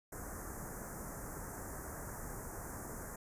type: band-stop noise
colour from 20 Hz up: pink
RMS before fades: -45 dBFS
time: 0.12-3.16 s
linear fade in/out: 5 ms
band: 1800 to 6300 Hz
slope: 48 dB/octave
effects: resampled to 32000 Hz